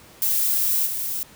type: noise with level steps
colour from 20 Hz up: violet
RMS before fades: -21 / -27 dBFS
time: 0.22-1.23 s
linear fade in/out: 0 ms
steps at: 0.85 s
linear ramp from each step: 20 ms
effects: pink hiss -48 dBFS RMS until 1.35 s + high-pass 60 Hz 12 dB/octave

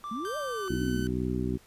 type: tone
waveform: triangle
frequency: 1174.7 Hz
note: D6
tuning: in tune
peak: -33 dBFS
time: 0.04-0.68 s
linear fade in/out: 0 ms
type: exponential two-way sweep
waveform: sine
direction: up then down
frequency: 206.2 to 622.3 to 206.2 Hz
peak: -33 dBFS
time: 0.11-1.03 s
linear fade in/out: 5 ms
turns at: 0.37 s
type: tone with pitch glide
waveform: sawtooth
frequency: 1559 to 1517.2 Hz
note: G6 to F#6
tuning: -10 to +43 cents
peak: -36 dBFS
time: 0.25-1.07 s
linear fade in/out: 0 ms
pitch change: -47 cents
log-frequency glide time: 0.37-0.67 s
type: harmonic tone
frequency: 62.4 Hz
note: B1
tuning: 19 cents sharp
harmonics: 1 / 2 / 3 / 4 / 5 / 6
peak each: -35 / -34 / -34 / -33 / -36 / -35 dBFS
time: 0.69-1.58 s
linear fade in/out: 20 ms
effects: pink hiss -58 dBFS RMS until 1.66 s + resampled to 32000 Hz

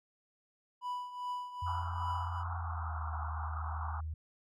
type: tone with tremolo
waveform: triangle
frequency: 987.8 Hz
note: B5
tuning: in tune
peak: -32 dBFS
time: 0.81-2.44 s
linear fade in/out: 50 ms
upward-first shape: triangle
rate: 2.5 Hz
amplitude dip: 75%
type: tone with pitch glide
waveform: sine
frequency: 86.3 to 78.68 Hz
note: F2 to D#2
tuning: -20 to +20 cents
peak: -36 dBFS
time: 1.62-4.14 s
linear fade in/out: 5 ms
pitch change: -160 cents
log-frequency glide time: 2.5-3.02 s
type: band-pass noise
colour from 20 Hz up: white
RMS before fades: -43 dBFS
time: 1.66-4.01 s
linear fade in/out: 10 ms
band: 720 to 1400 Hz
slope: 96 dB/octave
effects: none

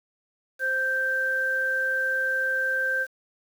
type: tone pair together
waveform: sine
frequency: 523.3 / 1566.5 Hz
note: C5 / G6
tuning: 0 / -2 cents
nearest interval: octave + perfect fifth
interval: 1898 cents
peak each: -32 / -23 dBFS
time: 0.59-3.07 s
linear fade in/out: 50 ms
effects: 8-bit

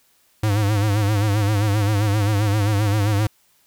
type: tone with vibrato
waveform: square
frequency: 103.83 Hz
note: G#2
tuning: in tune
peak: -17 dBFS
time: 0.43-3.27 s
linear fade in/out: 5 ms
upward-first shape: sine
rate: 7.6 Hz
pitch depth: 85 cents each way
effects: white hiss -60 dBFS RMS until 3.66 s

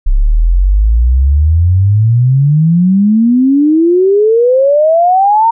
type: exponential sweep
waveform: sine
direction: up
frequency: 32.7 to 932.3 Hz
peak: -5 dBFS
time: 0.06-5.51 s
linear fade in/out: 10 ms
effects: none

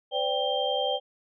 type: tone cluster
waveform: sine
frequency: 508 / 579 / 787 / 3170 Hz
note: B4 / D5 / G5 / G7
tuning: +49 / -25 / +7 / +19 cents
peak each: -30 dBFS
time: 0.11-1 s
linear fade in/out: 50 ms
effects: none

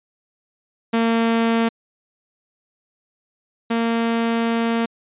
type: tone pair in turn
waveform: sawtooth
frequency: 228.8 / 230.3 Hz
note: A#3 / A#3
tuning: -32 / -21 cents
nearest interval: unison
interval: 11 cents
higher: second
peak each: -12 / -14 dBFS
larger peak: first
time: 0.93-1.69 / 3.7-4.86 s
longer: second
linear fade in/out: 10 ms
effects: resampled to 8000 Hz

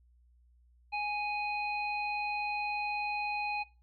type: harmonic tone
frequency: 830.6 Hz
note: G#5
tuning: in tune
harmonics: 1 / 3 / 5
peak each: -34 / -35 / -46 dBFS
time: 0.92-3.64 s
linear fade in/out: 20 ms
effects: noise-tail reverb RT60 0.3 s tail -19 dB re dry + added 60 Hz sine -61 dBFS peak until 3.82 s

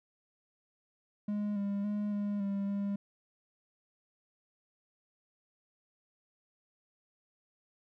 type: tone with pitch steps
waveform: triangle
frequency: 207.3 / 200.7 / 207.5 / 204.6 / 198.6 / 200.6 Hz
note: G#3 / G3 / G#3 / G#3 / G3 / G3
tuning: -3 / +41 / -1 / -26 / +23 / +40 cents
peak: -29 dBFS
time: 1.28-2.96 s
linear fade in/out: 5 ms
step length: 280 ms
effects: none

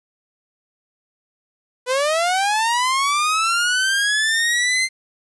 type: linear sweep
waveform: sawtooth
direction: up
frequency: 489.9 to 2093 Hz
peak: -13 dBFS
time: 1.86-4.89 s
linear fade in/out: 50 ms
effects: resampled to 24000 Hz + 9-bit

